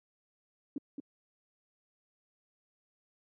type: tone with echo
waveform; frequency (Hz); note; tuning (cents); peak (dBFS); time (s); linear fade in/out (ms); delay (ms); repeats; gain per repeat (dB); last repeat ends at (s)
sine; 282.5; C#4; +33; -32; 0.76-0.78; 2; 220; 1; -5; 1
effects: high-pass 150 Hz 12 dB/octave